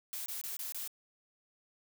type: noise bursts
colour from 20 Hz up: blue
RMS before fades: -40 dBFS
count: 5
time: 0.13-0.876 s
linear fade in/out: 0 ms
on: 130 ms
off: 24 ms
effects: none